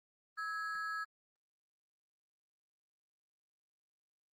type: ring-modulated tone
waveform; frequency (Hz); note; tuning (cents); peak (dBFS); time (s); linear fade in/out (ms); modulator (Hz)
triangle; 1480; F#6; 0; -32; 0.37-1.05; 20; 182
effects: Opus 24 kbps